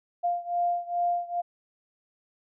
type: beating tone pair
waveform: sine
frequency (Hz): 698.5 / 700.9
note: F5 / F5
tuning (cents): 0 / +6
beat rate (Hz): 2.4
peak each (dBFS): -27 / -29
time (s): 0.23-1.42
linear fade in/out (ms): 20
effects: none